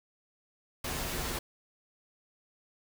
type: noise with comb filter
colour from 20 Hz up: pink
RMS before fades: -35 dBFS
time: 0.84-1.39 s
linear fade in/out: 5 ms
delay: 10 ms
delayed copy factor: -0.6
effects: none